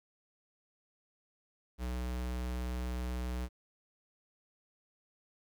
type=tone; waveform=square; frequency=61.74 Hz; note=B1; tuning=in tune; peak=-35 dBFS; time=1.78-3.49 s; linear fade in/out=50 ms; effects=11-bit